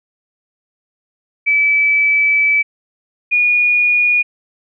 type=tone pair in turn; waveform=sine; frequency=2303 / 2446 Hz; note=D7 / D#7; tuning=-34 / -30 cents; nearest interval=minor second; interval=104 cents; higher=second; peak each=-10 dBFS; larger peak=neither; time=1.46-2.63 / 3.31-4.23 s; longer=first; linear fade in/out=20 ms; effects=none

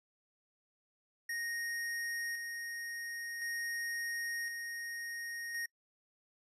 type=tone with tremolo; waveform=square; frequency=1864.7 Hz; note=A#6; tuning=in tune; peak=-37 dBFS; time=1.29-5.66 s; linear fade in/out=5 ms; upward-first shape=square; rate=0.47 Hz; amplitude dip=35%; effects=noise-tail reverb RT60 0.1 s tail -26 dB re dry + resampled to 32000 Hz

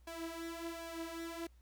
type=tone with flanger; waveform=sawtooth; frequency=332.3 Hz; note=E4; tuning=14 cents sharp; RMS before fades=-44 dBFS; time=0.07-1.47 s; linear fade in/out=5 ms; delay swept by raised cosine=1.2 to 5.5 ms; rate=1.3 Hz; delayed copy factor=+0.7; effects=added 60 Hz sine -60 dBFS peak until 1.61 s + pink hiss -75 dBFS RMS until 1.61 s

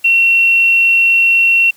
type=tone with quantisation; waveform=sine; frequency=2724 Hz; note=F7; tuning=44 cents flat; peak=-7 dBFS; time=0.04-1.71 s; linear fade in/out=10 ms; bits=6; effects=white hiss -48 dBFS RMS until 1.76 s

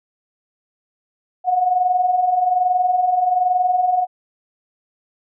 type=tone pair together; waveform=sine; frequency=710 / 731.2 Hz; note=F5 / F#5; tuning=+28 / -21 cents; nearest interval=minor second; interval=51 cents; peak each=-22 / -15 dBFS; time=1.44-4.07 s; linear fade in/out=50 ms; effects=none

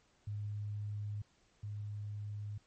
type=tone pair in turn; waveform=sine; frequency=103.83 / 103.83 Hz; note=G#2 / G#2; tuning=0 / 0 cents; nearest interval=unison; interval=0 cents; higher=neither; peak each=-37 / -39 dBFS; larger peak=first; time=0.27-1.22 / 1.63-2.58 s; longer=neither; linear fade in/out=5 ms; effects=pink hiss -71 dBFS RMS until 2.66 s + MP3 32 kbps

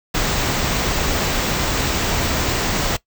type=band-stop noise; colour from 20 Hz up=pink; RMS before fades=-20 dBFS; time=0.14-2.97 s; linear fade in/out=10 ms; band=8300 to 14000 Hz; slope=96 dB/octave; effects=noise-tail reverb RT60 0.1 s tail -19 dB re dry

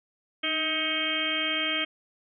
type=harmonic tone with a mistuned harmonic; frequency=316.6 Hz; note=D#4; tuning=30 cents sharp; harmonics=1 / 2 / 4 / 5 / 6 / 7 / 8 / 9 / 10; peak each=-36 / -37 / -37 / -37 / -39 / -31 / -36 / -38 / -29 dBFS; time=0.43-1.85 s; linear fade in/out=10 ms; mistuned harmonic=1; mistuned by=-49 cents; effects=none

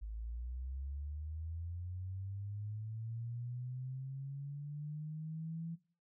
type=linear sweep; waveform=sine; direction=up; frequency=51.7 to 167.4 Hz; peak=-40 dBFS; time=0.01-5.76 s; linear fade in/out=20 ms; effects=noise-tail reverb RT60 0.4 s tail -17 dB re dry

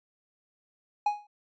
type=tone with exponential decay; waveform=triangle; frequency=830.6 Hz; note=G#5; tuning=in tune; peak=-18 dBFS; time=1.06-1.27 s; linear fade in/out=5 ms; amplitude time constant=45 ms; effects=resampled to 16000 Hz

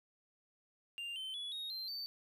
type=tone with pitch steps; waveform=triangle; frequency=2794 / 3082 / 3400 / 3751 / 4138 / 4565 Hz; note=F7 / G7 / G#7 / A#7 / C8 / D8; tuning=0 / -30 / +40 / +10 / -20 / -50 cents; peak=-39 dBFS; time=0.98-2.06 s; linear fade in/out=0 ms; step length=180 ms; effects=none

